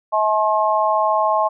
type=harmonic tone; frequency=214.1 Hz; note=A3; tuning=47 cents flat; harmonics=3 / 4 / 5; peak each=-19 / -19 / -19 dBFS; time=0.12-1.49 s; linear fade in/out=20 ms; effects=none